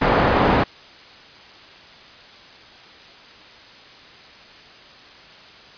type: low-pass noise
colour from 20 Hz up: white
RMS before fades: -17 dBFS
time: 0.01-0.64 s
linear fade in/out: 10 ms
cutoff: 980 Hz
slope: 12 dB/octave
effects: white hiss -44 dBFS RMS until 5.77 s + resampled to 11025 Hz